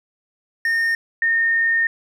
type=tone pair in turn; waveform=triangle / sine; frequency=1831 / 1831 Hz; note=A#6 / A#6; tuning=-32 / -32 cents; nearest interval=unison; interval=0 cents; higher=neither; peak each=-15 dBFS; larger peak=neither; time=0.65-0.95 / 1.22-1.87 s; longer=second; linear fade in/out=2 ms; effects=none